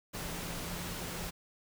sine tone in noise, 174.61 Hz, F3, in tune, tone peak -45 dBFS, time 0.13-1.31 s, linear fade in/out 20 ms, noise pink, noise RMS -40 dBFS, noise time 0.13-1.31 s, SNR -8 dB, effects none

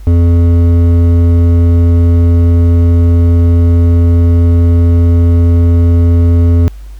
sine tone with hard clipping, 85.3 Hz, F2, 40 cents flat, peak -6 dBFS, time 0.07-6.68 s, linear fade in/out 0 ms, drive 10 dB, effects added 50 Hz sine -25 dBFS peak until 6.99 s + pink hiss -46 dBFS RMS until 6.99 s

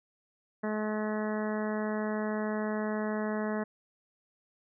harmonic tone, 213.7 Hz, G#3, 50 cents sharp, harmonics 1 / 2 / 3 / 4 / 5 / 6 / 7 / 8 / 9, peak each -32 / -36 / -37 / -43 / -43 / -47 / -46 / -44 / -47 dBFS, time 0.63-3.64 s, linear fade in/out 10 ms, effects none

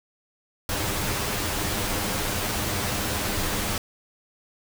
pink noise with comb filter, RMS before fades -27 dBFS, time 0.69-3.78 s, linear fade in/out 2 ms, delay 9.9 ms, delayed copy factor +0.5, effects none

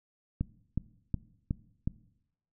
click train, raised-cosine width 5 ms, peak -17 dBFS, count 5, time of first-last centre 0.41-1.875 s, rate 2.73 Hz, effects noise-tail reverb RT60 0.8 s tail -20 dB re dry

